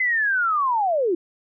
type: linear sweep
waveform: sine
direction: down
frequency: 2059 to 323.5 Hz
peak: -18 dBFS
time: 0-1.15 s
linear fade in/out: 5 ms
effects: none